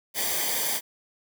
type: noise with comb filter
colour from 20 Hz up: white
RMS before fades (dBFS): -27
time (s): 0.14-0.81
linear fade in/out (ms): 50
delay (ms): 0.74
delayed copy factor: -0.75
effects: none